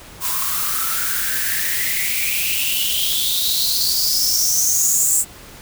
blue noise with high-pass filter sweep, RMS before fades -19 dBFS, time 0.2-5.25 s, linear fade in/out 50 ms, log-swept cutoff 1000 to 7900 Hz, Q 8.6, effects pink hiss -40 dBFS RMS until 5.61 s

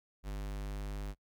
square tone, 50.2 Hz, G1, 42 cents sharp, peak -38 dBFS, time 0.23-1.15 s, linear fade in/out 50 ms, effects noise-tail reverb RT60 0.1 s tail -26 dB re dry

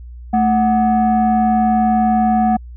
sine tone pair together, 220 / 740 Hz, A3 / F#5, 0 / 0 cents, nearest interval octave + major sixth, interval 2100 cents, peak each -12 dBFS, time 0.33-2.57 s, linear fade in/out 10 ms, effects tanh soft clip ceiling -8 dBFS + added 60 Hz sine -31 dBFS peak until 2.76 s

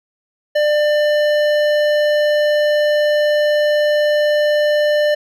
sine tone with hard clipping, 596 Hz, D5, 25 cents sharp, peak -14 dBFS, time 0.55-5.15 s, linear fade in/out 10 ms, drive 13 dB, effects none

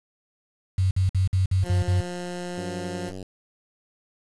sine tone bursts, 94 Hz, F#2, 28 cents sharp, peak -18 dBFS, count 7, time 0.78-2.008 s, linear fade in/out 5 ms, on 130 ms, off 53 ms
15% pulse tone, 177.3 Hz, F3, 26 cents sharp, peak -25 dBFS, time 1.62-3.13 s, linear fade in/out 50 ms
click train, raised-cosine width 2 ms, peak -25 dBFS, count 62, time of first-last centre 2.58-3.228 s, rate 94.2 Hz
effects resampled to 22050 Hz + 7-bit

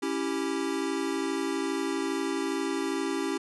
square chord, C# diminished, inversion none, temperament equal, 277.2 / 329.6 / 392 Hz, C#4 / E4 / G4, 0 / 0 / 0 cents, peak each -33 dBFS, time 0.02-3.38 s, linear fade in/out 10 ms, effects resampled to 24000 Hz

